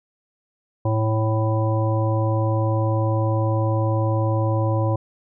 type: harmonic tone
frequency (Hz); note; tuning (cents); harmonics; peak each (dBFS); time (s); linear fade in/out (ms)
110; A2; 0; 1 / 3 / 5 / 7 / 9; -19 / -27 / -26 / -32 / -30; 0.85-4.96; 5
effects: none